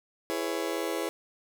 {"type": "chord", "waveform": "35% pulse", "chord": "C# minor seventh", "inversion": "first", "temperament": "just", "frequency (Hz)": [332.6, 415.8, 498.9, 554.4], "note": ["E4", "G#4", "B4", "C#5"], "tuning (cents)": [16, 2, 17, 0], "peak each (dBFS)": [-32, -33, -34, -35], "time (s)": [0.3, 1.09], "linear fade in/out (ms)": 0, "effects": []}